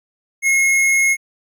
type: tone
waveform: square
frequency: 2163 Hz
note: C#7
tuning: 43 cents flat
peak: -13 dBFS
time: 0.42-1.17 s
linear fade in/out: 50 ms
effects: resampled to 32000 Hz